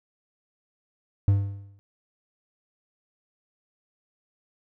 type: tone with exponential decay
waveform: triangle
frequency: 99.5 Hz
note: G2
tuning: 26 cents sharp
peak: -12 dBFS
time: 1.28-1.79 s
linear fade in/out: 0 ms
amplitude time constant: 110 ms
effects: none